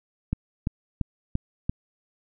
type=click train; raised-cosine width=5 ms; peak=-12 dBFS; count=5; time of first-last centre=0.33-1.695 s; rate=2.93 Hz; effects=none